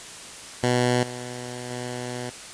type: tone with level steps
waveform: 10% pulse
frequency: 123.47 Hz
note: B2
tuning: in tune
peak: -11 / -25 / -22 dBFS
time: 0.63-2.3 s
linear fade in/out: 5 ms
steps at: 1.03 / 1.7 s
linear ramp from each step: 2 ms
effects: white hiss -40 dBFS RMS until 2.53 s + resampled to 22050 Hz